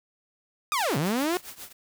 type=linear two-way sweep; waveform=sawtooth; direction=down then up; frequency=1267 to 129.4 to 371.3 Hz; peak=-20 dBFS; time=0.72-1.37 s; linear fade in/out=0 ms; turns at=0.97 s
type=noise with tremolo; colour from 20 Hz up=white; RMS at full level=-39 dBFS; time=0.77-1.73 s; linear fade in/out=10 ms; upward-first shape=triangle; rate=7.3 Hz; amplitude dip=90%
effects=none